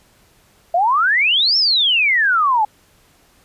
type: exponential two-way sweep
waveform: sine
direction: up then down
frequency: 659.3 to 5490 to 820 Hz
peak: -12 dBFS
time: 0.74-2.65 s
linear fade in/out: 5 ms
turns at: 1.57 s
effects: pink hiss -54 dBFS RMS until 3.44 s + resampled to 32000 Hz